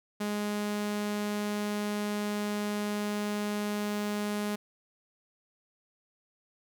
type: tone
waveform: sawtooth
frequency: 207.7 Hz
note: G#3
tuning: in tune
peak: -26 dBFS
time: 0.2-4.56 s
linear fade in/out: 10 ms
effects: none